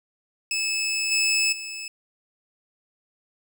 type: tone with level steps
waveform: 20% pulse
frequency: 2606 Hz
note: E7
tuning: 20 cents flat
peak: -19 / -15 / -28 dBFS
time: 0.51-1.88 s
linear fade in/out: 2 ms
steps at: 1.11 / 1.52 s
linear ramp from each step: 10 ms
effects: none